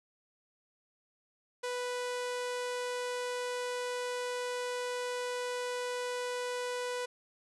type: tone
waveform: sawtooth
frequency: 493.9 Hz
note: B4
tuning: in tune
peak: -30 dBFS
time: 1.63-7.06 s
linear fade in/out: 10 ms
effects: resampled to 24000 Hz